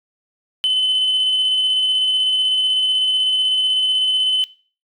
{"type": "tone with tremolo", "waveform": "sine", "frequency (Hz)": 3036, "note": "F#7", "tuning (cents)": 44, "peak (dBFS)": -12, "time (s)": [0.64, 4.44], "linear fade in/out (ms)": 0, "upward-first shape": "square", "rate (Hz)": 16, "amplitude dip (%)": 25, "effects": ["noise-tail reverb RT60 0.4 s tail -20 dB re dry", "tanh soft clip ceiling -12 dBFS"]}